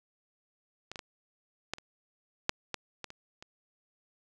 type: clicks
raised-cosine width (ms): 0.2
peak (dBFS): -23 / -23 / -23 / -15 / -30 / -8 / -16 / -21 / -28 / -29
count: 10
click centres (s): 0.916 / 0.958 / 0.992 / 1.736 / 1.784 / 2.494 / 2.743 / 3.043 / 3.104 / 3.425
effects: none